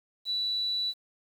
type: tone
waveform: sine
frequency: 3951 Hz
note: B7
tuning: in tune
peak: -27 dBFS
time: 0.25-0.94 s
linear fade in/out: 50 ms
effects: 9-bit